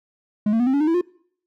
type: tone with pitch steps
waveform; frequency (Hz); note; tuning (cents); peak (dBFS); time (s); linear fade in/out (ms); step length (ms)
triangle; 210 / 226.4 / 244 / 263.1 / 283.6 / 305.7 / 329.5 / 355.2; G#3 / A3 / B3 / C4 / C#4 / D#4 / E4 / F4; +19 / +50 / -21 / +10 / +40 / -30 / -1 / +29; -14; 0.46-1.012; 5; 69
effects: noise-tail reverb RT60 0.6 s tail -24 dB re dry